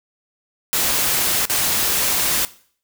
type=noise with dropouts; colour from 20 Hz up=white; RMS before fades=-19 dBFS; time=0.73-2.45 s; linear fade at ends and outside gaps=0 ms; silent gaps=1.454-1.498 s; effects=noise-tail reverb RT60 0.5 s tail -18 dB re dry